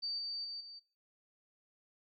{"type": "tone with level steps", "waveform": "sine", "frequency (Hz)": 4614, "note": "D8", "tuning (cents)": -31, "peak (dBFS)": [-35, -37, -40, -47], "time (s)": [0.02, 0.8], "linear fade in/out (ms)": 20, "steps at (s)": [0.18, 0.44, 0.6], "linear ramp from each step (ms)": 10, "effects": ["noise-tail reverb RT60 0.4 s tail -22 dB re dry"]}